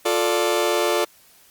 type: chord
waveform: sawtooth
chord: D minor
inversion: first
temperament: just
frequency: 352.4 / 440.5 / 587.3 Hz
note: F4 / A4 / D5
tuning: +16 / +2 / 0 cents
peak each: -19 dBFS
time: 0.05-1.05 s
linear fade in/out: 10 ms
effects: white hiss -53 dBFS RMS until 1.5 s + Opus 48 kbps